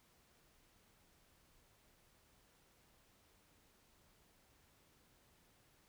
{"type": "silence", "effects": ["pink hiss -71 dBFS RMS until 5.88 s"]}